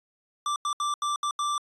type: tone bursts at uneven times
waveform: square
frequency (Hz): 1174.7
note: D6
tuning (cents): 0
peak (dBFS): -26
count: 6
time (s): 0.46-0.56 / 0.65-0.73 / 0.8-0.94 / 1.02-1.16 / 1.23-1.31 / 1.39-1.58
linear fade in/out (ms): 2
effects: resampled to 22050 Hz

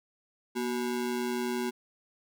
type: ring-modulated tone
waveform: square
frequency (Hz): 305.5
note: D#4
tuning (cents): -32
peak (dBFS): -27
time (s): 0.55-1.71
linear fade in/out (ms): 20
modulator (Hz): 65.5
effects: none

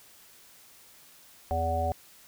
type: harmonic tone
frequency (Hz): 82.5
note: E2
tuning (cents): +2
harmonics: 1 / 3 / 5 / 7 / 9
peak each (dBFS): -30 / -40 / -40 / -32 / -29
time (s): 1.51-1.92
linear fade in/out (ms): 0
effects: white hiss -55 dBFS RMS until 2.27 s

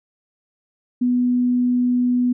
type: tone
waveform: sine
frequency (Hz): 246.9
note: B3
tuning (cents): 0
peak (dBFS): -15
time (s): 1.01-2.33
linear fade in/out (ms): 10
effects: none

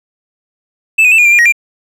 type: tone with pitch steps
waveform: triangle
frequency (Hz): 2632 / 2487 / 2651 / 2437 / 2368 / 2411 / 1887 / 2383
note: E7 / D#7 / E7 / D#7 / D7 / D7 / A#6 / D7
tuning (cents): -3 / -1 / +9 / -37 / +14 / +45 / +21 / +25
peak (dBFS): -3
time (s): 0.98-1.524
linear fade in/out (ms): 10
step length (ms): 68
effects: none

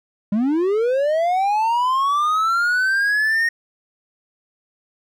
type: linear sweep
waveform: triangle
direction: up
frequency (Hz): 195.7 to 1864.7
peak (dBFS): -14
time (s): 0.32-3.49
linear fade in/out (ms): 5
effects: none

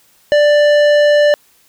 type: tone with tanh clipping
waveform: sine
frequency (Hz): 589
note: D5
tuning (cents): +5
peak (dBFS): -9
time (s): 0.32-1.34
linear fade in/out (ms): 0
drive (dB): 14
effects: white hiss -52 dBFS RMS until 1.68 s

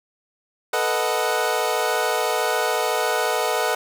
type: chord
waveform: 25% pulse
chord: B dominant seventh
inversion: third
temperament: equal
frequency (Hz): 440 / 493.9 / 622.3 / 740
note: A4 / B4 / D#5 / F#5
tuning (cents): 0 / 0 / 0 / 0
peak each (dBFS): -22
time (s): 0.73-3.75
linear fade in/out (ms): 5
effects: none

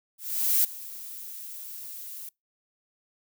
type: noise with ADSR envelope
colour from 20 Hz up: violet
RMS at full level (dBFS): -21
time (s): 0.18-2.29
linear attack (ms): 460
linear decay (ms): 12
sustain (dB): -19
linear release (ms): 4
effects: noise-tail reverb RT60 0.2 s tail -26 dB re dry

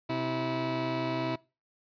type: tone pair together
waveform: 20% pulse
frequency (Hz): 129.1 / 325.3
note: C3 / E4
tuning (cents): -23 / -23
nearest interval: octave + major third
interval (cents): 1600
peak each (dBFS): -29 / -26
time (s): 0.09-1.36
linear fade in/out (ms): 10
effects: noise-tail reverb RT60 0.3 s tail -22 dB re dry + resampled to 11025 Hz

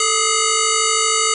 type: tone with frequency modulation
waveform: sine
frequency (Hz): 2896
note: F#7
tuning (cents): -38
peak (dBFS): -14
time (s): 0-1.34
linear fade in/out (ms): 2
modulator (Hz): 835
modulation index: 6.5
effects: none

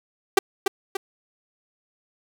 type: tone with echo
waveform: sawtooth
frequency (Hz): 389.2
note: G4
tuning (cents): -12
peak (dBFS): -8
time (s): 0.37-0.39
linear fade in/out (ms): 5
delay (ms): 290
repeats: 2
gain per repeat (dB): -6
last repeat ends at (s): 0.97
effects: none

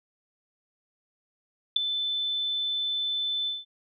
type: tone with ADSR envelope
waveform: sine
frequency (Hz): 3520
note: A7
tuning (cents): 0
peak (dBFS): -14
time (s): 1.76-3.65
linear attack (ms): 6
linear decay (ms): 5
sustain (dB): -12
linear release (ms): 180
effects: none

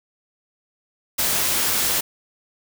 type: noise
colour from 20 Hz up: white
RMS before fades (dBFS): -21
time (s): 1.18-2.01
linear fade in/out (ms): 10
effects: none

